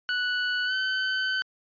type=tone with pitch glide; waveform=sawtooth; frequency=1480 to 1524.2 Hz; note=F#6 to G6; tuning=0 to -49 cents; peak=-21 dBFS; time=0.09-1.42 s; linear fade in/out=0 ms; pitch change=+51 cents; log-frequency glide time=0.65-0.74 s; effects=resampled to 11025 Hz